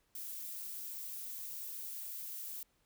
violet noise, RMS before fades -44 dBFS, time 0.15-2.63 s, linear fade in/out 2 ms, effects pink hiss -75 dBFS RMS until 2.85 s

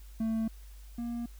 triangle tone pair in turn, 222.9 / 236.2 Hz, A3 / A#3, +23 / +23 cents, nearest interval minor second, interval 100 cents, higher second, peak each -26 / -31 dBFS, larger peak first, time 0.2-0.48 / 0.98-1.26 s, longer neither, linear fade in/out 5 ms, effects added 50 Hz sine -46 dBFS peak until 1.39 s + white hiss -61 dBFS RMS until 1.39 s

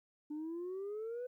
sine exponential sweep, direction up, 294.3 to 505 Hz, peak -37 dBFS, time 0.3-1.27 s, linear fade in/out 10 ms, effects tanh soft clip ceiling -37 dBFS + 13-bit

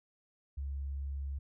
sine tone, 69.3 Hz, C#2, in tune, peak -35 dBFS, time 0.57-1.39 s, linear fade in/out 10 ms, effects none

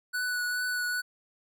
square tone with vibrato, 1480 Hz, F#6, in tune, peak -29 dBFS, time 0.13-1.02 s, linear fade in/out 20 ms, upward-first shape triangle, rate 2.4 Hz, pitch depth 17 cents each way, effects none

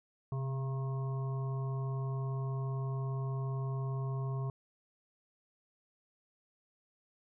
harmonic tone with a mistuned harmonic, 135 Hz, C#3, 45 cents flat, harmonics 1 / 3 / 5 / 7 / 8, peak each -33 / -46 / -50 / -53 / -49 dBFS, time 0.32-4.5 s, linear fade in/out 2 ms, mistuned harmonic 1, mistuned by -49 cents, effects none

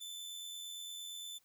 sawtooth tone with amplitude modulation, 3520 Hz, A7, in tune, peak -39 dBFS, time 0-1.39 s, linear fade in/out 20 ms, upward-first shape sine, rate 88.7 Hz, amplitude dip 35%, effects white hiss -73 dBFS RMS until 1.44 s

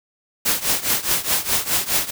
white noise with tremolo, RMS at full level -17 dBFS, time 0.45-2.11 s, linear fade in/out 10 ms, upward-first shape triangle, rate 4.8 Hz, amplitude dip 90%, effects none

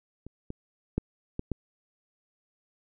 clicks, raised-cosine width 3 ms, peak -29 / -23 / -13 / -18 / -16 dBFS, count 5, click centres 0.266 / 0.504 / 0.98 / 1.394 / 1.517 s, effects none

